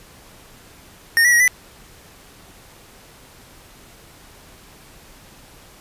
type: tone with pitch steps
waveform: square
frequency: 1840 / 1945 / 1896 / 1992 Hz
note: A#6 / B6 / A#6 / B6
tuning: -23 / -27 / +29 / +14 cents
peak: -12 dBFS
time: 1.17-1.478 s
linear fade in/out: 0 ms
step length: 77 ms
effects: pink hiss -46 dBFS RMS until 5.8 s + resampled to 32000 Hz